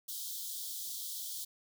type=high-pass noise; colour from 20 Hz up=white; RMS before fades=-41 dBFS; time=0.08-1.45 s; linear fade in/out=10 ms; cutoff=3200 Hz; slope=96 dB/octave; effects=none